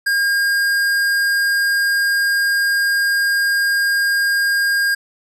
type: tone with hard clipping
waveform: sine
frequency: 1616 Hz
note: G#6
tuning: 48 cents flat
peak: -16 dBFS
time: 0.06-4.95 s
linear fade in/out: 10 ms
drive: 14 dB
effects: none